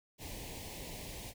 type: band-stop noise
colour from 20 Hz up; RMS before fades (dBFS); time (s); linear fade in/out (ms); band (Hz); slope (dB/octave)
pink; -45; 0.18-1.34; 50; 960 to 1900; 48
effects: none

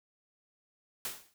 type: noise with exponential decay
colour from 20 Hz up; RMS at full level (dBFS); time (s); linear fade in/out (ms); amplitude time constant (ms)
white; -34; 1.05-1.34; 2; 62
effects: none

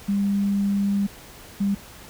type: tone pair in turn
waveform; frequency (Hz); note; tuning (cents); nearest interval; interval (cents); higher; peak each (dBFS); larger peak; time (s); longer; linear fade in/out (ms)
sine; 200.1 / 199.33; G3 / G3; +36 / +29; unison; 7; first; -19; neither; 0.08-1.07 / 1.6-1.75; first; 10
effects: pink hiss -44 dBFS RMS until 2.09 s

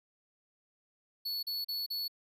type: tone bursts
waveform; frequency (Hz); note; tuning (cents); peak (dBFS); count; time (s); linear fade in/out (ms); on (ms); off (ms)
square; 4416; C#8; -7; -34; 4; 1.25-2.081; 10; 180; 37
effects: none

